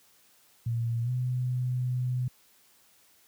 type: tone with pitch glide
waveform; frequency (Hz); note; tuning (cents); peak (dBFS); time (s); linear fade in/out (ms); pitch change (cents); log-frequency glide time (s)
sine; 116.54 to 125.63; A#2 to B2; 0 to +30; -26; 0.66-2.28; 5; +130; 1.03-1.1
effects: white hiss -62 dBFS RMS until 3.27 s + high-pass 60 Hz 12 dB/octave